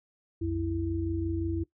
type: tone cluster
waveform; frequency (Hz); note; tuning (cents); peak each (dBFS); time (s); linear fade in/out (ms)
sine; 63.9 / 89.6 / 330.4; C2 / F2 / E4; -40 / +45 / +4; -38 / -32 / -30; 0.41-1.64; 10
effects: noise-tail reverb RT60 0.1 s tail -17 dB re dry